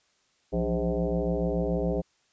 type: tone with frequency modulation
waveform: sine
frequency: 170.5 Hz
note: F3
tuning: 41 cents flat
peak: -24 dBFS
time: 0.52-2.02 s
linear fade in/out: 20 ms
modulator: 116 Hz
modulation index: 3.9
effects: white hiss -68 dBFS RMS until 2.32 s + resampled to 16000 Hz